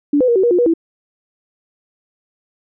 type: tone with pitch steps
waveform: sine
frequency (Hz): 289.5 / 505 / 471.9 / 378.6 / 476.9 / 355.7 / 483.2 / 330.6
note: D4 / B4 / A#4 / F#4 / A#4 / F4 / B4 / E4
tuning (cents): -25 / +39 / +21 / +40 / +39 / +32 / -38 / +5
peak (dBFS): -10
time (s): 0.13-0.738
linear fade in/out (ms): 5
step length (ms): 76
effects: none